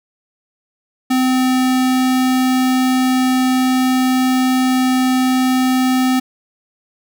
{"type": "tone", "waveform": "square", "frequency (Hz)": 257.1, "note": "C4", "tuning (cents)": -30, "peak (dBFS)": -13, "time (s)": [1.1, 6.2], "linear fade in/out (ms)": 10, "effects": []}